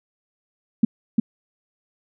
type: tone with echo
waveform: sine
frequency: 224.8 Hz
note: A3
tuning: 37 cents sharp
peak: -10 dBFS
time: 0.83-0.85 s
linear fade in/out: 5 ms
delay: 350 ms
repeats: 1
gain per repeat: -2 dB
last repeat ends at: 1.2 s
effects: none